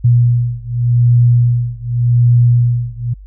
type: beating tone pair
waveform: sine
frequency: 120 / 120.86 Hz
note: B2 / B2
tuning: -49 / -37 cents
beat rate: 0.86 Hz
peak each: -11 / -12 dBFS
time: 0.04-3.14 s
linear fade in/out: 10 ms
effects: added 49 Hz sine -32 dBFS peak until 3.26 s